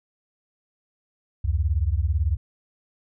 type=beating tone pair; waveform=sine; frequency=69.3 / 87.3 Hz; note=C#2 / F2; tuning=0 / 0 cents; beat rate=18 Hz; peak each=-22 / -23 dBFS; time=1.44-2.37 s; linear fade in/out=10 ms; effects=none